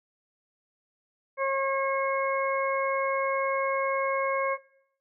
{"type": "harmonic tone", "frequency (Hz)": 542, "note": "C#5", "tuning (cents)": -39, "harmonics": [1, 2, 3, 4], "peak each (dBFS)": [-26, -29, -37, -33], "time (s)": [1.37, 4.58], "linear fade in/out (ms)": 50, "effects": ["noise-tail reverb RT60 0.7 s tail -19 dB re dry"]}